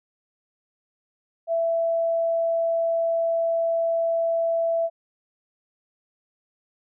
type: tone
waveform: sine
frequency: 665 Hz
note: E5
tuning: 15 cents sharp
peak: -20 dBFS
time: 1.47-4.9 s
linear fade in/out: 50 ms
effects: none